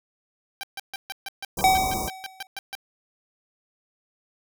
10% pulse tone bursts, 784 Hz, G5, in tune, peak -23 dBFS, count 14, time 0.61-2.752 s, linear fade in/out 0 ms, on 23 ms, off 140 ms
pink band-stop noise, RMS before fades -30 dBFS, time 1.57-2.09 s, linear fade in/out 5 ms, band 1200 to 5100 Hz, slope 96 dB/octave
square tone with exponential decay, 758 Hz, F#5, 42 cents sharp, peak -14 dBFS, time 1.64-2.47 s, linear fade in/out 1 ms, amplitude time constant 180 ms
effects none

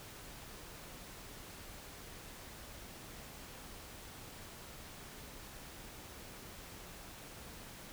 silence, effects pink hiss -51 dBFS RMS until 7.92 s

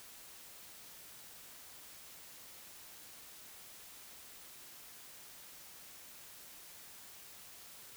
silence, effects white hiss -54 dBFS RMS until 7.96 s

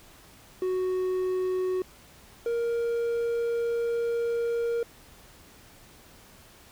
triangle tone pair in turn, 370 / 468.1 Hz, F#4 / A#4, 0 / +7 cents, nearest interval major third, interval 407 cents, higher second, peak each -23 dBFS, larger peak neither, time 0.62-1.82 / 2.46-4.83 s, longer second, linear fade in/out 2 ms, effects pink hiss -53 dBFS RMS until 6.71 s

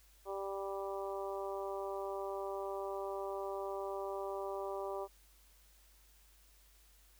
harmonic tone, 196 Hz, G3, in tune, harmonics 2 / 3 / 4 / 5 / 6, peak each -41 / -43 / -46 / -47 / -49 dBFS, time 0.25-5.08 s, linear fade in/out 50 ms, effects added 50 Hz sine -64 dBFS peak until 7.19 s + white hiss -67 dBFS RMS until 7.19 s

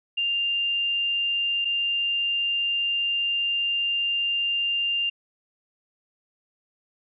sine tone pair in turn, 2795 / 2795 Hz, F7 / F7, +1 / +1 cents, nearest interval unison, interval 0 cents, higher neither, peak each -22 dBFS, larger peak neither, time 0.17-1.65 / 1.65-5.1 s, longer second, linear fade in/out 10 ms, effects none

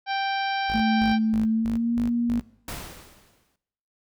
harmonic tone, 784 Hz, G5, in tune, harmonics 1 / 2 / 3 / 4 / 5 / 6 / 7, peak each -25 / -31 / -35 / -37 / -39 / -41 / -42 dBFS, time 0.06-1.19 s, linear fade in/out 50 ms
sawtooth tone bursts, 52.3 Hz, G#1, 13 cents sharp, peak -29 dBFS, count 6, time 0.69-2.41 s, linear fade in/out 0 ms, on 120 ms, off 200 ms
sine tone with pitch glide, 220 to 237.2 Hz, A3 to A#3, 0 to +30 cents, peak -21 dBFS, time 0.74-2.4 s, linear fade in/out 10 ms, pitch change +130 cents, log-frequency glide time 1.45-1.98 s
pink noise with exponential decay, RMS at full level -32 dBFS, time 2.68-3.56 s, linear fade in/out 2 ms, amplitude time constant 190 ms
effects noise-tail reverb RT60 1.0 s tail -20 dB re dry

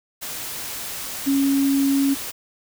sine tone in noise, 275.7 Hz, C#4, 9 cents flat, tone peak -16 dBFS, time 1.26-2.15 s, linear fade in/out 20 ms, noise white, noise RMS -31 dBFS, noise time 0.21-2.32 s, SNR +12 dB, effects none

